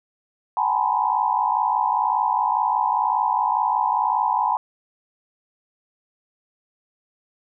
sine tone cluster, 754 / 820 / 865 / 965 / 1027 Hz, F#5 / G#5 / A5 / B5 / C6, +32 / -22 / -30 / -40 / -33 cents, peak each -28 / -27 / -23 / -22 / -26 dBFS, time 0.57-4.57 s, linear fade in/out 2 ms, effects none

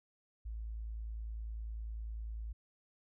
sine tone, 55 Hz, A1, in tune, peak -39 dBFS, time 0.45-2.53 s, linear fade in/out 10 ms, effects none

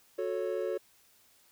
triangle chord, F# minor, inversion none, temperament equal with one note detuned, 365.3 / 440 / 554.4 Hz, F#4 / A4 / C#5, -22 / 0 / 0 cents, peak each -33 dBFS, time 0.18-0.78 s, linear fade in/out 10 ms, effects white hiss -64 dBFS RMS until 1.51 s

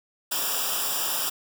white noise with comb filter, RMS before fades -27 dBFS, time 0.31-1.3 s, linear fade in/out 10 ms, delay 0.47 ms, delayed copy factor -0.95, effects none

